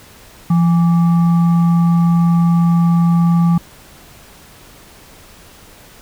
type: tone with frequency modulation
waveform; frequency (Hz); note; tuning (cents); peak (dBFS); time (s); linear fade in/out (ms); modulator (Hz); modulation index
sine; 170.5; F3; -41; -9; 0.5-3.58; 5; 994; 0.24
effects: pink hiss -42 dBFS RMS until 6.01 s

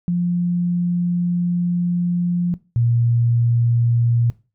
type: tone pair in turn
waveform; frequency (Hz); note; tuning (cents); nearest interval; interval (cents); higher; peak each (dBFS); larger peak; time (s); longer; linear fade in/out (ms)
sine; 175.4 / 118.14; F3 / A#2; +8 / +24; perfect fifth; 684; first; -16 / -14; second; 0.08-2.54 / 2.76-4.3; first; 0
effects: noise-tail reverb RT60 0.3 s tail -19 dB re dry

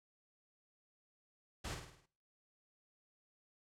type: noise with echo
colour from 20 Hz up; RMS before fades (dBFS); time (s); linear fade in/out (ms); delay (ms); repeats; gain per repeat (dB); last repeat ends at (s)
pink; -43; 1.64-1.75; 10; 52; 6; -5; 2.062
effects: noise-tail reverb RT60 0.5 s tail -21 dB re dry + low-pass 8000 Hz 12 dB/octave

